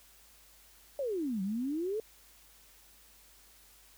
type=exponential two-way sweep; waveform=sine; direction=down then up; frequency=587.3 to 184.9 to 452.7 Hz; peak=-31 dBFS; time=0.99-2 s; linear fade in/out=2 ms; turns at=1.42 s; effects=added 50 Hz sine -66 dBFS peak until 3.97 s + white hiss -60 dBFS RMS until 3.97 s